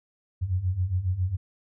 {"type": "beating tone pair", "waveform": "sine", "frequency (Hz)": [87.31, 94.61], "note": ["F2", "F#2"], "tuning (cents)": [0, 39], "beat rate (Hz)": 7.3, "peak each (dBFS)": [-29, -25], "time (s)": [0.41, 1.37], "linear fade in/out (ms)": 20, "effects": []}